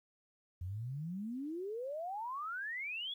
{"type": "exponential sweep", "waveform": "sine", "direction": "up", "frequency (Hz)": [84.6, 3458], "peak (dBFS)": -38, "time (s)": [0.61, 3.14], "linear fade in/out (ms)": 5, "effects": ["12-bit"]}